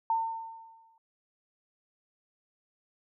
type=tone with exponential decay; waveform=sine; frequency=904 Hz; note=A5; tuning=47 cents sharp; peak=-23 dBFS; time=0.1-0.98 s; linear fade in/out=2 ms; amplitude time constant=190 ms; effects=none